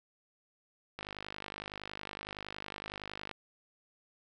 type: click train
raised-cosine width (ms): 0.3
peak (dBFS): -24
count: 119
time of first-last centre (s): 0.99-3.313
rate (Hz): 50.8
effects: none